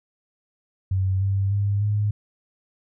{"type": "tone with pitch steps", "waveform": "sine", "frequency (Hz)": [94.9, 97.91, 101.01, 104.21], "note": ["F#2", "G2", "G#2", "G#2"], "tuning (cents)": [44, -2, -48, 6], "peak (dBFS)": -19, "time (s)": [0.91, 2.11], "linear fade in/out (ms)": 5, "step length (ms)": 300, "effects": []}